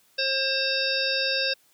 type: harmonic tone with a mistuned harmonic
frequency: 534 Hz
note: C5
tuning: 35 cents sharp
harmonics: 1 / 3 / 5 / 7 / 9 / 10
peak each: -30 / -30 / -30 / -30 / -30 / -30 dBFS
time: 0.18-1.54 s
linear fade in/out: 10 ms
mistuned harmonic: 9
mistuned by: -28 cents
effects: white hiss -62 dBFS RMS until 1.73 s + high-pass 60 Hz 12 dB/octave